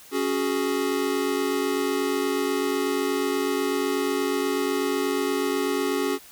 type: chord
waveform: square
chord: C# suspended fourth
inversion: none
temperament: equal with one note detuned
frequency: 277.2 / 370 / 418.2 Hz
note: C#4 / F#4 / G#4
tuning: 0 / 0 / +12 cents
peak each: -28 dBFS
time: 0.11-6.19 s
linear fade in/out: 50 ms
effects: white hiss -48 dBFS RMS until 6.31 s